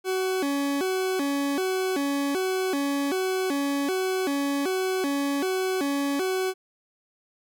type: tone with vibrato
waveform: 40% pulse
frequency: 324.8 Hz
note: E4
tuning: 26 cents flat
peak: -23 dBFS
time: 0.04-6.54 s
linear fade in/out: 50 ms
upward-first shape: square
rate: 1.3 Hz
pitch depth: 250 cents each way
effects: none